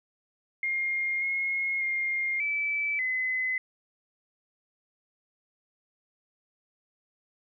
sine tone with pitch steps, 2126 / 2158 / 2122 / 2311 / 2030 Hz, C7 / C#7 / C7 / D7 / B6, +27 / -47 / +24 / -28 / +47 cents, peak -26 dBFS, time 0.63-3.58 s, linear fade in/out 2 ms, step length 590 ms, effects none

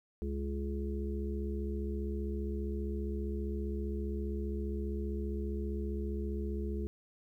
harmonic tone with a mistuned harmonic, 69.3 Hz, C#2, in tune, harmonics 1 / 3 / 5 / 6, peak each -35 / -40 / -42 / -43 dBFS, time 0.22-6.87 s, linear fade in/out 0 ms, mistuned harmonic 6, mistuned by +24 cents, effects 12-bit

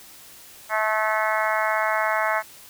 harmonic tone, 216.7 Hz, A3, 26 cents flat, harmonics 3 / 4 / 5 / 6 / 7 / 8 / 9 / 10, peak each -26 / -27 / -28 / -29 / -29 / -30 / -31 / -31 dBFS, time 0.69-2.43 s, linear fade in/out 50 ms, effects white hiss -46 dBFS RMS until 2.69 s

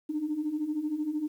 sine beating tone pair, 293.7 / 306.7 Hz, D4 / D#4, 0 / -25 cents, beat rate 13 Hz, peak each -34 / -29 dBFS, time 0.09-1.28 s, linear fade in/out 10 ms, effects tanh soft clip ceiling -21 dBFS + 10-bit

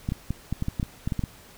clicks, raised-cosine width 5 ms, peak -14 dBFS, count 12, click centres 0.089 / 0.121 / 0.306 / 0.526 / 0.624 / 0.684 / 0.798 / 0.829 / 1.075 / 1.122 / 1.193 / 1.238 s, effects pink hiss -50 dBFS RMS until 1.57 s

